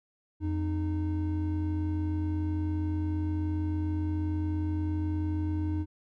triangle tone pair together, 86.3 / 307.5 Hz, F2 / D#4, -20 / -20 cents, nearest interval octave + minor seventh, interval 2200 cents, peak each -27 / -30 dBFS, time 0.4-5.86 s, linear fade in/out 50 ms, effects none

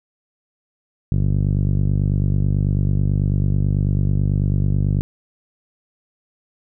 5% pulse tone with low-pass filter, 49.13 Hz, G1, 5 cents sharp, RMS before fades -18 dBFS, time 1.12-5.01 s, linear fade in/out 0 ms, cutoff 130 Hz, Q 1.7, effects none

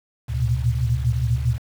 sine tone cluster, 72 / 113.7 / 118.6 / 126.1 Hz, D2 / A#2 / A#2 / B2, -34 / -43 / +30 / +36 cents, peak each -24 dBFS, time 0.28-1.59 s, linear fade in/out 50 ms, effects 7-bit

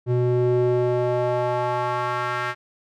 square tone with band-pass filter sweep, 123.1 Hz, B2, 5 cents flat, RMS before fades -22 dBFS, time 0.06-2.55 s, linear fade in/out 50 ms, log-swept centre 250 to 1600 Hz, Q 2, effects none

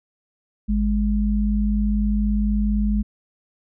sine tone pair together, 52.07 / 207.7 Hz, G#1 / G#3, +5 / 0 cents, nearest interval 2 octaves, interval 2395 cents, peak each -20 dBFS, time 0.68-3.03 s, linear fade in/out 20 ms, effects none

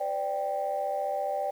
sine chord, C suspended second, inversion none, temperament equal with one note detuned, 512.5 / 587.3 / 784 Hz, C5 / D5 / G5, -36 / 0 / 0 cents, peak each -36 / -30 / -30 dBFS, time 0-1.51 s, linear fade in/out 10 ms, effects tanh soft clip ceiling -20 dBFS + 9-bit

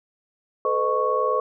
sine tone cluster, 437.3 / 506 / 614 / 1107 Hz, A4 / B4 / D#5 / C#6, -11 / +42 / -23 / -3 cents, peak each -26 / -24 / -28 / -23 dBFS, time 0.65-1.4 s, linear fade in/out 2 ms, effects none

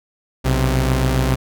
sawtooth tone pair together, 61.73 / 130.81 Hz, B1 / C3, 0 / 0 cents, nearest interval octave + minor second, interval 1300 cents, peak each -14 dBFS, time 0.44-1.36 s, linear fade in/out 20 ms, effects none

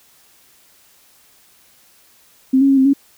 sine tone with pitch steps, 262.8 / 274.9 / 272.3 / 264.3 / 277.6 Hz, C4 / C#4 / C#4 / C4 / C#4, +8 / -14 / -31 / +18 / +3 cents, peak -9 dBFS, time 2.53-2.935 s, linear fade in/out 10 ms, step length 81 ms, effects white hiss -52 dBFS RMS until 3.17 s

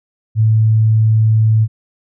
sine tone, 110 Hz, A2, in tune, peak -8 dBFS, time 0.35-1.68 s, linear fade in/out 50 ms, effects none

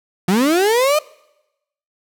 35% pulse linear sweep, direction up, 170.3 to 622.3 Hz, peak -11 dBFS, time 0.28-0.99 s, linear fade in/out 5 ms, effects noise-tail reverb RT60 0.9 s tail -23 dB re dry

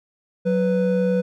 triangle tone pair together, 185 / 495.9 Hz, F#3 / B4, 0 / +7 cents, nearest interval octave + perfect fourth, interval 1707 cents, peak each -18 dBFS, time 0.45-1.22 s, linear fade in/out 20 ms, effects none

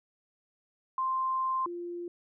sine tone pair in turn, 1046.5 / 347.9 Hz, C6 / F4, 0 / -7 cents, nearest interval octave + perfect fifth, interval 1907 cents, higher first, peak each -27 / -35 dBFS, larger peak first, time 0.98-1.66 / 1.66-2.08 s, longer first, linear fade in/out 2 ms, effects none

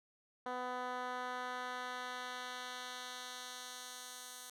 10% pulse tone with band-pass filter sweep, 250 Hz, B3, 21 cents sharp, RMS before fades -44 dBFS, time 0.46-4.5 s, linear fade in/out 2 ms, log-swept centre 780 to 9300 Hz, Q 0.74, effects none

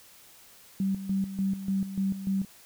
sine tone with tremolo, 193.8 Hz, G3, 20 cents flat, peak -24 dBFS, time 0.8-2.45 s, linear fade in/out 2 ms, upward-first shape square, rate 3.4 Hz, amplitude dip 70%, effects white hiss -54 dBFS RMS until 2.65 s

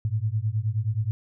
sine beating tone pair, 103.83 / 113.33 Hz, G#2 / A#2, 0 / -48 cents, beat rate 9.5 Hz, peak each -26 / -26 dBFS, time 0.05-1.11 s, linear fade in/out 0 ms, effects none

